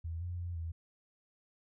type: tone with pitch steps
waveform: sine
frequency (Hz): 82.6 / 88.1 / 87.2 / 82.6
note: E2 / F2 / F2 / E2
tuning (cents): +4 / +16 / -2 / +4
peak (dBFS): -36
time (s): 0.04-0.72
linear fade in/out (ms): 10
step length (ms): 170
effects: none